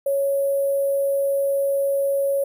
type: tone with sample-and-hold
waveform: sine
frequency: 554.4 Hz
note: C#5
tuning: in tune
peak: -18 dBFS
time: 0.06-2.44 s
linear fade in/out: 5 ms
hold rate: 11025 Hz
effects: none